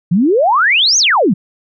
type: exponential two-way sweep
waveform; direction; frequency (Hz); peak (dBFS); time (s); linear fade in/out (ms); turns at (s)
sine; up then down; 158.6 to 6690 to 158.6; -8; 0.11-1.34; 10; 0.98
effects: none